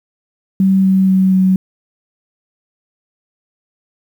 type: tone with pitch steps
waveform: sine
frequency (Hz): 191.6 / 190.28 / 188.96 / 187.66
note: G3 / F#3 / F#3 / F#3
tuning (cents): -39 / +49 / +37 / +25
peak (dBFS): -8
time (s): 0.6-1.56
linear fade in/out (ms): 2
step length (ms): 240
effects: 7-bit